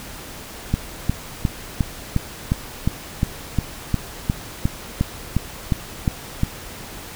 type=click train; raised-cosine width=5 ms; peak=-5 dBFS; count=17; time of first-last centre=0.74-6.434 s; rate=2.81 Hz; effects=pink hiss -36 dBFS RMS until 7.15 s